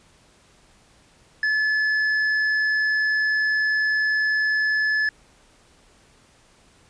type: tone with hard clipping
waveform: sine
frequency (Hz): 1725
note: A6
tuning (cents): -35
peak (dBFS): -20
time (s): 1.43-5.09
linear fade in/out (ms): 2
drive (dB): 4
effects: pink hiss -56 dBFS RMS until 6.89 s + resampled to 22050 Hz